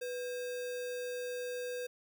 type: tone with sample-and-hold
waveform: sine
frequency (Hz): 493.9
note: B4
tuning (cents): 0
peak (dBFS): -36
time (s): 0.01-1.87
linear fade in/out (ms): 10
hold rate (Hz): 2100
effects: none